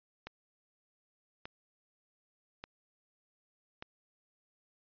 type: click train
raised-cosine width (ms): 0.3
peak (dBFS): -26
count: 4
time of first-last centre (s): 0.27-3.825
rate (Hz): 0.844
effects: resampled to 11025 Hz